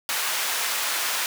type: high-pass noise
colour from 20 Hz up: pink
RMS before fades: -26 dBFS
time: 0.09-1.26 s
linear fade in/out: 0 ms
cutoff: 1100 Hz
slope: 12 dB/octave
effects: none